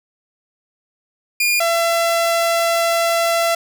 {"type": "tone pair in turn", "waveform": "sawtooth", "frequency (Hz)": [2421, 673.5], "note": ["D#7", "E5"], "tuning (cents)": [-48, 37], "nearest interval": "octave + minor seventh", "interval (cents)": 2215, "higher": "first", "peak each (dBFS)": -11, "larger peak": "neither", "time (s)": [[1.4, 1.6], [1.6, 3.55]], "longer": "second", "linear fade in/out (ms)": 5, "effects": []}